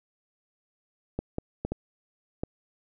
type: clicks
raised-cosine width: 2 ms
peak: -16 dBFS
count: 5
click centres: 1.19 / 1.384 / 1.65 / 1.72 / 2.435 s
effects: none